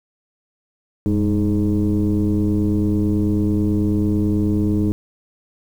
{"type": "tone with frequency modulation", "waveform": "sine", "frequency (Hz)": 203.4, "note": "G#3", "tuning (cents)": -36, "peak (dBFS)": -14, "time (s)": [1.06, 4.92], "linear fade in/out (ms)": 0, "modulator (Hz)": 109, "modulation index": 1.4, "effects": ["tanh soft clip ceiling -11 dBFS", "8-bit"]}